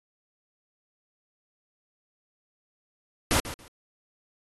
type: noise with echo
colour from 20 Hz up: pink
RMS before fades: -23 dBFS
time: 3.31-3.4 s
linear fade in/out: 0 ms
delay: 140 ms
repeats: 2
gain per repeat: -14 dB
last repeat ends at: 3.68 s
effects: AAC 32 kbps